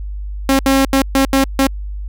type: tone bursts at uneven times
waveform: sawtooth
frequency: 270 Hz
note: C#4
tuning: 45 cents flat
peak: -6 dBFS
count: 6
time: 0.49-0.59 / 0.66-0.85 / 0.93-1.02 / 1.15-1.25 / 1.33-1.44 / 1.59-1.67 s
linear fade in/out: 2 ms
effects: added 50 Hz sine -22 dBFS peak until 2.08 s